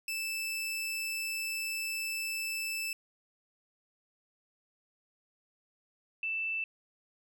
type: tone pair in turn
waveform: sawtooth / sine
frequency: 2637 / 2652 Hz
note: E7 / E7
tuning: 0 / +10 cents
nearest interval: unison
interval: 10 cents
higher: second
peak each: -30 / -31 dBFS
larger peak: first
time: 0.08-2.93 / 6.23-6.64 s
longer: first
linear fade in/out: 2 ms
effects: none